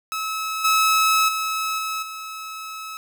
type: tone with level steps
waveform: sawtooth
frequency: 1294 Hz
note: E6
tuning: 32 cents flat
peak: -21 / -12 / -19 / -21 / -28 dBFS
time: 0.12-2.97 s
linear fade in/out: 0 ms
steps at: 0.64 / 1.28 / 1.78 / 2.02 s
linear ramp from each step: 10 ms
effects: none